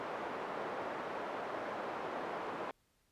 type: band-pass noise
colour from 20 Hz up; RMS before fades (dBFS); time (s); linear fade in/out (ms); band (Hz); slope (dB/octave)
pink; -41; 0-2.71; 0; 440 to 1200; 12
effects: pink hiss -75 dBFS RMS until 3.11 s + resampled to 32000 Hz